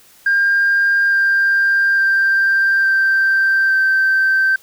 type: tone with pitch steps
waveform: sine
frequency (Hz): 1603 / 1591 / 1579.1 / 1567.3 / 1555.6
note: G6 / G6 / G6 / G6 / G6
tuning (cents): +38 / +25 / +12 / -1 / -14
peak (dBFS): -10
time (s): 0.26-4.56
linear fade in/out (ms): 5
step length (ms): 860
effects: tanh soft clip ceiling -8 dBFS + white hiss -48 dBFS RMS until 4.62 s